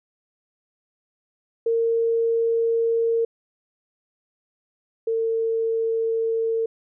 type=tone pair in turn; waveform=sine; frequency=459 / 452.4 Hz; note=A#4 / A4; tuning=-27 / +48 cents; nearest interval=unison; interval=25 cents; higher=first; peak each=-18 / -20 dBFS; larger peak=first; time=1.66-3.25 / 5.07-6.66 s; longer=neither; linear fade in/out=5 ms; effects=none